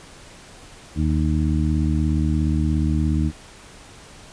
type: harmonic tone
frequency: 77 Hz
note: D#2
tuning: 17 cents flat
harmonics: 1 / 2 / 3 / 4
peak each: -20 / -23 / -25 / -26 dBFS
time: 0.95-3.32 s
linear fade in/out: 50 ms
effects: pink hiss -44 dBFS RMS until 4.32 s + resampled to 22050 Hz